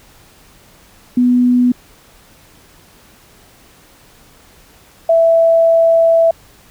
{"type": "tone pair in turn", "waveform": "sine", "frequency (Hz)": [246.9, 661.2], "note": ["B3", "E5"], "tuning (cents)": [0, 5], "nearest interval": "octave + perfect fourth", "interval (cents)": 1705, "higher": "second", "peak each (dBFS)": [-8, -7], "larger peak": "second", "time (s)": [[1.17, 1.72], [5.09, 6.31]], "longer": "second", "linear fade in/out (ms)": 5, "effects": ["pink hiss -46 dBFS RMS until 6.7 s"]}